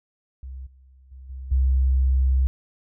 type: tone with level steps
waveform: sine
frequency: 65.41 Hz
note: C2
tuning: in tune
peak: -33 / -49 / -39 / -32 / -16 dBFS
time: 0.43-2.47 s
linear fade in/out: 0 ms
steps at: 0.66 / 1.11 / 1.29 / 1.51 s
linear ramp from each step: 10 ms
effects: none